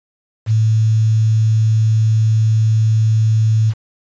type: tone with quantisation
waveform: sine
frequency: 110 Hz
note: A2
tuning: in tune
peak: -10 dBFS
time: 0.46-3.74 s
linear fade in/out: 50 ms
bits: 6
effects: resampled to 16000 Hz